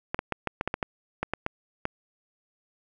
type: clicks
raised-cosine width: 0.5 ms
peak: -12 dBFS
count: 12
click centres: 0.145 / 0.191 / 0.323 / 0.473 / 0.611 / 0.676 / 0.741 / 0.828 / 1.23 / 1.336 / 1.464 / 1.854 s
effects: none